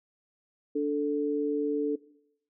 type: tone pair together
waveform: sine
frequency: 291.6 / 440 Hz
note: D4 / A4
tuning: -12 / 0 cents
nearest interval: perfect fifth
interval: 712 cents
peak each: -28 dBFS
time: 0.75-1.96 s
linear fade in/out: 10 ms
effects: noise-tail reverb RT60 0.7 s tail -19 dB re dry